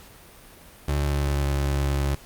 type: tone with pitch glide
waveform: 30% pulse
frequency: 72 to 69.75 Hz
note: D2 to C#2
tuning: -34 to +11 cents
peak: -19 dBFS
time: 0.88-2.15 s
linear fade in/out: 5 ms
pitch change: -55 cents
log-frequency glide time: 1.06-1.46 s
effects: pink hiss -48 dBFS RMS until 2.25 s + Opus 48 kbps